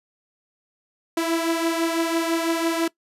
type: beating tone pair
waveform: sawtooth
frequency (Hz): 329.6 / 335.6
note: E4 / E4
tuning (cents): 0 / +31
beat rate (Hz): 6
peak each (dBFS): -18 / -23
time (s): 1.17-2.88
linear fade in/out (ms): 5
effects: noise-tail reverb RT60 0.1 s tail -21 dB re dry + resampled to 32000 Hz